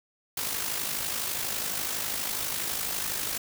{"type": "noise with amplitude modulation", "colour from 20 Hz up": "white", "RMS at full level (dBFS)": -29, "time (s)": [0.37, 3.38], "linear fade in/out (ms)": 5, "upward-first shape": "sine", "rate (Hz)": 52.1, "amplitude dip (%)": 50, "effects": []}